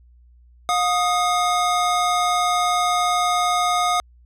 square tone pair together, 715.7 / 1244.5 Hz, F5 / D#6, +42 / 0 cents, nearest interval minor seventh, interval 958 cents, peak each -21 dBFS, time 0.69-4 s, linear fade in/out 0 ms, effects added 60 Hz sine -48 dBFS peak until 4.25 s + low-pass 10000 Hz 12 dB/octave

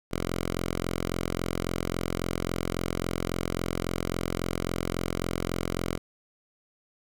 5% pulse tone, 43.65 Hz, F1, in tune, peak -17 dBFS, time 0.11-5.98 s, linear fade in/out 10 ms, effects none

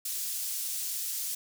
pink high-pass noise, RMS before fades -34 dBFS, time 0.05-1.35 s, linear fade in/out 5 ms, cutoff 6900 Hz, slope 12 dB/octave, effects none

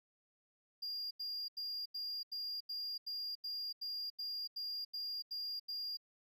triangle tone bursts, 4812 Hz, D8, 41 cents sharp, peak -38 dBFS, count 14, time 0.82-5.972 s, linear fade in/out 10 ms, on 290 ms, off 84 ms, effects none

